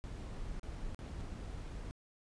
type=noise with dropouts; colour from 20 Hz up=brown; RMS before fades=-43 dBFS; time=0.04-1.91 s; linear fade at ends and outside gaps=0 ms; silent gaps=0.596-0.631 / 0.946-0.991 / 1.205-1.209 s; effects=resampled to 22050 Hz